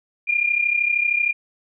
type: tone pair together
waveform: sine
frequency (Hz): 2400 / 2433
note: D7 / D#7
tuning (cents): +37 / -39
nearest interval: unison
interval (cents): 24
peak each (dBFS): -19 / -22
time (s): 0.27-1.33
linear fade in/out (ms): 20
effects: none